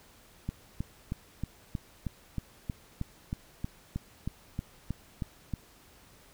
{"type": "click train", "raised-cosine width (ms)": 5, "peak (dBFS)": -20, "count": 17, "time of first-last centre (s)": [0.49, 5.537], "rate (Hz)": 3.17, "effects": ["pink hiss -58 dBFS RMS until 6.33 s"]}